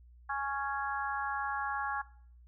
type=harmonic tone; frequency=277.2 Hz; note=C#4; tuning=in tune; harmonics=3 / 4 / 5 / 6; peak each=-36 / -37 / -39 / -38 dBFS; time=0.29-2.02 s; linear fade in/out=10 ms; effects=noise-tail reverb RT60 0.5 s tail -18 dB re dry + added 60 Hz sine -54 dBFS peak until 2.47 s